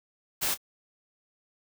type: noise with echo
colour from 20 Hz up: white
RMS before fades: -28 dBFS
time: 0.41-0.55 s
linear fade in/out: 20 ms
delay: 26 ms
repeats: 1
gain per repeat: -14 dB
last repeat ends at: 0.576 s
effects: none